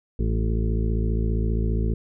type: harmonic tone with a mistuned harmonic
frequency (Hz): 55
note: A1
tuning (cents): 0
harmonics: 1 / 2 / 3 / 4 / 6 / 7 / 8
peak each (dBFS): -22 / -27 / -32 / -31 / -36 / -35 / -37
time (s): 0.19-1.94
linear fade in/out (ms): 5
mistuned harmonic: 4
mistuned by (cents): +23
effects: none